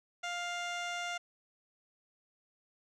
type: tone with low-pass filter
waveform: 15% pulse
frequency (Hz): 701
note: F5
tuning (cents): +6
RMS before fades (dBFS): -38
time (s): 0.23-1.18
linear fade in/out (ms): 10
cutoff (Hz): 5400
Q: 1.4
effects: none